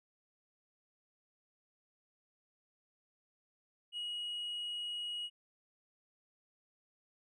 sine tone with tanh clipping, 2900 Hz, F#7, 35 cents flat, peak -38 dBFS, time 3.92-5.3 s, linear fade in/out 50 ms, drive 1 dB, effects none

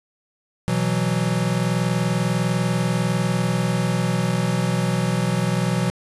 square chord, B suspended fourth, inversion none, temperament equal, 123.47 / 164.81 / 185 Hz, B2 / E3 / F#3, 0 / 0 / 0 cents, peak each -24 dBFS, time 0.68-5.9 s, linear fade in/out 0 ms, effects resampled to 24000 Hz + 7-bit

